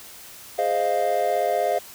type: chord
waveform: triangle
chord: F minor seventh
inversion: first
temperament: equal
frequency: 415.3 / 523.3 / 622.3 / 698.5 Hz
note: Ab4 / C5 / Eb5 / F5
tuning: 0 / 0 / 0 / 0 cents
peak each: -27 / -25 / -23 / -21 dBFS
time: 0.58-1.79 s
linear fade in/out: 10 ms
effects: white hiss -43 dBFS RMS until 1.94 s